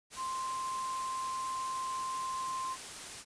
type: tone in noise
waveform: sine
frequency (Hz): 1047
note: C6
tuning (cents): +1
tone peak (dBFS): -34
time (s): 0.16-2.77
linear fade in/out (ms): 50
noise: white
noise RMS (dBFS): -44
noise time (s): 0.1-3.25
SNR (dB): +7
effects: resampled to 22050 Hz